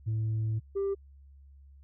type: tone pair in turn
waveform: sine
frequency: 110 / 394.5 Hz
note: A2 / G4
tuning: 0 / +11 cents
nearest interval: octave + minor seventh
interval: 2211 cents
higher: second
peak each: -25 dBFS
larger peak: neither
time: 0.06-0.6 / 0.75-0.95 s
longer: first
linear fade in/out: 20 ms
effects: tanh soft clip ceiling -26 dBFS + added 69 Hz sine -51 dBFS peak until 1.83 s